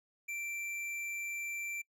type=tone with tanh clipping; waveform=triangle; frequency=2349 Hz; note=D7; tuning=in tune; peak=-39 dBFS; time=0.28-1.82 s; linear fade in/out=10 ms; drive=17 dB; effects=noise-tail reverb RT60 0.1 s tail -26 dB re dry